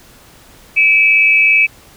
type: tone pair together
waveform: sine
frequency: 2320 / 2582 Hz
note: D7 / E7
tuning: -22 / -37 cents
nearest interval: major second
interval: 185 cents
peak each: -10 dBFS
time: 0.76-1.67 s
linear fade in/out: 20 ms
effects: pink hiss -43 dBFS RMS until 1.96 s